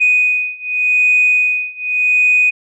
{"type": "beating tone pair", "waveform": "sine", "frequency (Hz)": [2488, 2488.86], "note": ["D#7", "D#7"], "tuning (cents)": [-1, 0], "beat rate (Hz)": 0.86, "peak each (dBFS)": [-14, -13], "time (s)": [0, 2.51], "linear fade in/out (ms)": 20, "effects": ["tanh soft clip ceiling -3 dBFS"]}